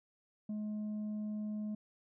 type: tone with tanh clipping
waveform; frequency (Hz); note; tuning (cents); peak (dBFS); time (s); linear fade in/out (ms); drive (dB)
sine; 211.7; G#3; +33; -37; 0.49-1.75; 5; 3
effects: none